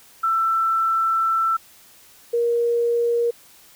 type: tone pair in turn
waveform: sine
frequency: 1334 / 471.6 Hz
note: E6 / A#4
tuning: +20 / +20 cents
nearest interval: octave + tritone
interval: 1800 cents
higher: first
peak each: -17 dBFS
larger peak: neither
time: 0.23-1.57 / 2.33-3.31 s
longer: first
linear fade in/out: 10 ms
effects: white hiss -50 dBFS RMS until 3.75 s